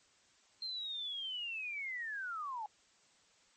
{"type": "linear sweep", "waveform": "sine", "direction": "down", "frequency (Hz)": [4186, 820], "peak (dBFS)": -38, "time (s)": [0.62, 2.66], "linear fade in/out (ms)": 2, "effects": ["white hiss -68 dBFS RMS until 3.56 s", "MP3 32 kbps"]}